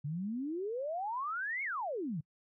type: exponential two-way sweep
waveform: sine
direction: up then down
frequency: 138.59 to 2247 to 138.59 Hz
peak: -34 dBFS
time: 0.04-2.21 s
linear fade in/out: 10 ms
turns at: 1.63 s
effects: noise-tail reverb RT60 0.1 s tail -26 dB re dry